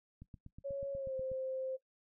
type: click train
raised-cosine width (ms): 5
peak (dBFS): -38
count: 10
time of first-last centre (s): 0.22-1.316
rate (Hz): 8.21
type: tone with pitch glide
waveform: sine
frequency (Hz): 554.4 to 523.9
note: C#5 to C5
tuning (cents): 0 to +2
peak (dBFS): -36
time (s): 0.64-1.77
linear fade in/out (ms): 20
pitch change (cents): -98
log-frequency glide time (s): 0.93-1.16
effects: noise-tail reverb RT60 0.1 s tail -17 dB re dry